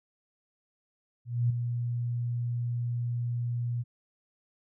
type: tone with ADSR envelope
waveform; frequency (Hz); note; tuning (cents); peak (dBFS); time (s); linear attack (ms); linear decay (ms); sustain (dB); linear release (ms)
sine; 120; B2; -49; -21; 1.25-3.84; 250; 7; -7; 32
effects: none